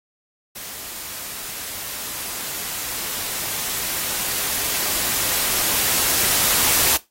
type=noise with level ramp; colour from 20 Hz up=white; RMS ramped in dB=-34 to -17 dBFS; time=0.55-6.97 s; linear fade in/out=10 ms; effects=noise-tail reverb RT60 0.2 s tail -17 dB re dry + AAC 48 kbps